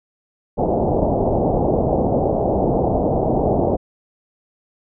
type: low-pass noise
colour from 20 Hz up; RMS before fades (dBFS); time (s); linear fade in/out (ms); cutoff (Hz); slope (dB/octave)
white; -18; 0.57-3.77; 20; 760; 48
effects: none